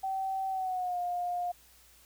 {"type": "tone with pitch glide", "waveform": "sine", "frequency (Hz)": [769, 709.3], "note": ["G5", "F5"], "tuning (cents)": [-33, 27], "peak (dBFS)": -30, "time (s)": [0.03, 1.52], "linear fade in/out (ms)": 10, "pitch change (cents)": -140, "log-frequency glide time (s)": [0.49, 0.99], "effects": ["added 60 Hz sine -65 dBFS peak until 2.05 s", "white hiss -60 dBFS RMS until 2.05 s"]}